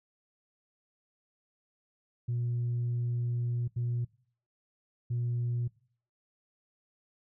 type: tone bursts at uneven times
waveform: sine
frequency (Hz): 120.2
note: B2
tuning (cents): -46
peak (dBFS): -27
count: 3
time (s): 2.28-3.68 / 3.76-4.05 / 5.1-5.68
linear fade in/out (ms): 10
effects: noise-tail reverb RT60 0.5 s tail -22 dB re dry + tanh soft clip ceiling -26 dBFS